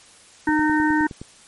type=harmonic tone; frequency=306.2 Hz; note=D#4; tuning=28 cents flat; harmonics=1 / 3 / 5 / 6; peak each=-18 / -23 / -25 / -26 dBFS; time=0.47-1.07 s; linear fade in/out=5 ms
type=click train; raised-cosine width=3 ms; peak=-21 dBFS; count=8; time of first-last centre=0.49-1.215 s; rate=9.65 Hz
effects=white hiss -49 dBFS RMS until 1.47 s + MP3 48 kbps